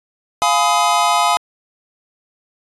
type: chord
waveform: square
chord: F half-diminished seventh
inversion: none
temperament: just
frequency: 698.5 / 838.1 / 1005.8 / 1257.2 Hz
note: F5 / Ab5 / Cb6 / Eb6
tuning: 0 / +16 / +31 / +18 cents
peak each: -19 dBFS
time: 0.42-1.37 s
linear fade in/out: 0 ms
effects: resampled to 24000 Hz